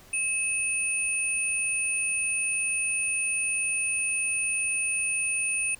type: tone pair together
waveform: sine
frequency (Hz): 2581 / 9198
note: E7 / D9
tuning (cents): -37 / -37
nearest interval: octave + minor seventh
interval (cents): 2200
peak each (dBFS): -27 / -28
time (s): 0.13-5.75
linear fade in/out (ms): 5
effects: pink hiss -53 dBFS RMS until 5.79 s